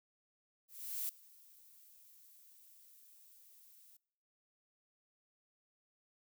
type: noise with ADSR envelope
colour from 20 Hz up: violet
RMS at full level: -38 dBFS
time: 0.68-3.97 s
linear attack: 410 ms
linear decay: 4 ms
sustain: -24 dB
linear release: 6 ms
effects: noise-tail reverb RT60 0.8 s tail -25 dB re dry